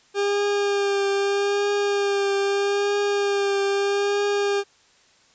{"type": "tone with vibrato", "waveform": "40% pulse", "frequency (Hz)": 402.1, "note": "G4", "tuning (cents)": 44, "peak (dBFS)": -19, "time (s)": [0.14, 4.64], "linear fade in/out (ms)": 50, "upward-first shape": "triangle", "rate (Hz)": 0.79, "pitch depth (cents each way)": 25, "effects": ["white hiss -57 dBFS RMS until 5.34 s", "resampled to 16000 Hz"]}